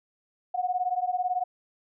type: beating tone pair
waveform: sine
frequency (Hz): 720 / 738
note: F#5 / F#5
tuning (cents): -47 / -5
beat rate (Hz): 18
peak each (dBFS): -28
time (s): 0.54-1.44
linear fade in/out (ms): 10
effects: none